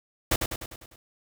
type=noise with echo; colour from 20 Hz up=pink; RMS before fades=-23 dBFS; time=0.31-0.36 s; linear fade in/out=5 ms; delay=100 ms; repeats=6; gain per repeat=-5 dB; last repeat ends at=0.96 s; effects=none